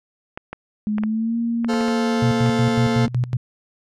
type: clicks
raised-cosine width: 0.5 ms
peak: -15 dBFS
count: 9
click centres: 0.375 / 0.53 / 0.983 / 1.036 / 1.646 / 1.737 / 1.809 / 1.883 / 2.462 s
type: tone with pitch glide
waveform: sine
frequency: 211.1 to 232.9 Hz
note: G#3 to A#3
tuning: +29 to -1 cents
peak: -19 dBFS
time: 0.87-3.08 s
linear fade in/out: 0 ms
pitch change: +170 cents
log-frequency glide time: 0.97-1.37 s
type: chord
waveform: sawtooth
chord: F major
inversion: first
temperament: just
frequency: 436.5 / 523.8 / 698.5 Hz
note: A4 / C5 / F5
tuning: -14 / +2 / 0 cents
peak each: -20 / -25 / -25 dBFS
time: 1.68-3.07 s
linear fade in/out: 20 ms
type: tone with tremolo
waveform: sine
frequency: 123.47 Hz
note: B2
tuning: in tune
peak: -16 dBFS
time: 2.22-3.37 s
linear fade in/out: 5 ms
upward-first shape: square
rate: 5.4 Hz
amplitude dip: 80%
effects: low-pass 6000 Hz 12 dB/octave